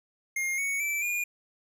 square tone with pitch steps, 2129 / 2225 / 2324 / 2429 Hz, C7 / C#7 / D7 / D#7, +30 / +6 / -19 / -42 cents, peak -28 dBFS, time 0.36-1.24 s, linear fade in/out 5 ms, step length 220 ms, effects none

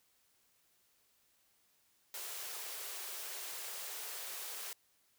white high-pass noise, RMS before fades -44 dBFS, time 2.14-4.73 s, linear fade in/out 2 ms, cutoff 360 Hz, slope 96 dB/octave, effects white hiss -73 dBFS RMS until 5.18 s

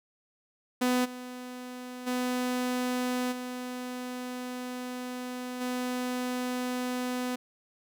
sawtooth tone with level steps, 250 Hz, B3, 21 cents sharp, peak -20 / -35 / -24 / -31 / -26 dBFS, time 0.81-7.36 s, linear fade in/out 10 ms, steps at 1.04 / 2.06 / 3.31 / 5.6 s, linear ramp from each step 20 ms, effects none

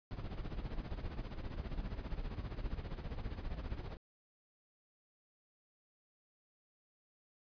brown noise with tremolo, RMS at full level -39 dBFS, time 0.11-3.97 s, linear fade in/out 0 ms, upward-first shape sine, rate 15 Hz, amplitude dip 70%, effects resampled to 11025 Hz

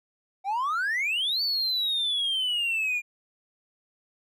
triangle exponential two-way sweep, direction up then down, 748 to 4560 to 2394 Hz, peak -22 dBFS, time 0.44-3.02 s, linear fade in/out 50 ms, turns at 1.42 s, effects tanh soft clip ceiling -19 dBFS

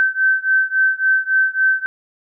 sine beating tone pair, 1542 / 1545.6 Hz, G6 / G6, -29 / -25 cents, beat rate 3.6 Hz, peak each -16 / -17 dBFS, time 0-1.86 s, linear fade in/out 0 ms, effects none

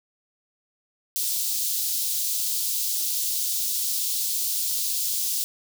white high-pass noise, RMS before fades -26 dBFS, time 1.16-5.44 s, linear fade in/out 0 ms, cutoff 3800 Hz, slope 24 dB/octave, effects none

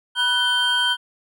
triangle tone cluster, 976 / 1494 / 3149 Hz, B5 / F#6 / G7, -21 / +16 / +7 cents, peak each -25 / -20 / -18 dBFS, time 0.15-0.97 s, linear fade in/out 50 ms, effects none

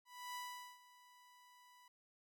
sawtooth tone with ADSR envelope, 987.8 Hz, B5, in tune, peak -40 dBFS, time 0.05-1.88 s, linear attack 300 ms, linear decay 430 ms, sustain -19 dB, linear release 3 ms, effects none

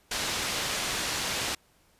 white low-pass noise, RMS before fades -31 dBFS, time 0.11-1.55 s, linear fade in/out 5 ms, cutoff 5700 Hz, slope 12 dB/octave, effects pink hiss -64 dBFS RMS until 1.99 s + resampled to 32000 Hz

